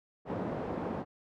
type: band-pass noise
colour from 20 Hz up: pink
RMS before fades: -36 dBFS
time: 0.25-1.05 s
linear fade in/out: 50 ms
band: 160 to 790 Hz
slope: 12 dB/octave
effects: none